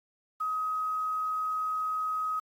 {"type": "tone with quantisation", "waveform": "sine", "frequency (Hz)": 1264, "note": "D#6", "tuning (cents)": 27, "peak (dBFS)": -28, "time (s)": [0.4, 2.4], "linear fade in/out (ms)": 10, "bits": 9, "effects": ["AAC 48 kbps"]}